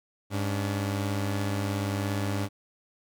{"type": "tone pair together", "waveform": "sawtooth", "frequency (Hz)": [100.95, 285.8], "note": ["G#2", "D4"], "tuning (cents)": [-49, -47], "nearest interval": "octave + tritone", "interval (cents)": 1802, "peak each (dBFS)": [-24, -30], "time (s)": [0.3, 2.49], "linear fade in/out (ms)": 50, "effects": []}